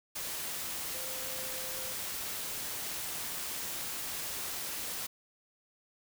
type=tone in noise; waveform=sine; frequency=520 Hz; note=C5; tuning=11 cents flat; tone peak=-47 dBFS; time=0.94-1.93 s; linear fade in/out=10 ms; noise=white; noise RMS=-38 dBFS; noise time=0.15-5.07 s; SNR=-12 dB; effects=none